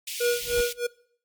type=high-pass noise; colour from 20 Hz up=pink; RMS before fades=-34 dBFS; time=0.07-0.73 s; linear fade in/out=5 ms; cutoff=2300 Hz; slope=48 dB/octave
type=tone with tremolo; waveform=square; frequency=480.7 Hz; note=B4; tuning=47 cents flat; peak=-21 dBFS; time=0.2-0.87 s; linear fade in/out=10 ms; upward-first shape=sine; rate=3.2 Hz; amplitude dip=100%
type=noise with exponential growth; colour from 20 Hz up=brown; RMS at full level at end=-32 dBFS; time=0.25-0.61 s; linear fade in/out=2 ms; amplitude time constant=78 ms
effects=noise-tail reverb RT60 0.6 s tail -22 dB re dry + MP3 96 kbps